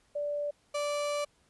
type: tone pair in turn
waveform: sine / 35% pulse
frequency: 584 / 584 Hz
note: D5 / D5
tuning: -10 / -10 cents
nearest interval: unison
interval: 0 cents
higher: neither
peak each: -30 / -28 dBFS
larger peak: second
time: 0.15-0.51 / 0.74-1.25 s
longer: second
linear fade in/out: 10 ms
effects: pink hiss -68 dBFS RMS until 1.49 s + resampled to 24000 Hz